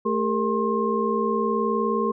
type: tone cluster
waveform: sine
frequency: 220 / 402.6 / 462 / 1066 Hz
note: A3 / G4 / A#4 / C6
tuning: 0 / +46 / -16 / +32 cents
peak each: -26 dBFS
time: 0.05-2.12 s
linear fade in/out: 10 ms
effects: none